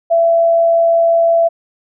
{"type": "tone with amplitude modulation", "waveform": "sine", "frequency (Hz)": 670, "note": "E5", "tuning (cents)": 28, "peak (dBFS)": -7, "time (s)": [0.1, 1.49], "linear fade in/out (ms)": 20, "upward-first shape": "sine", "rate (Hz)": 85.6, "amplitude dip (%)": 25, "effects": []}